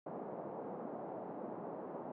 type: band-pass noise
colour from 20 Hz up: white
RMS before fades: -45 dBFS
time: 0.06-2.12 s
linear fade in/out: 5 ms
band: 170 to 780 Hz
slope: 24 dB/octave
effects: none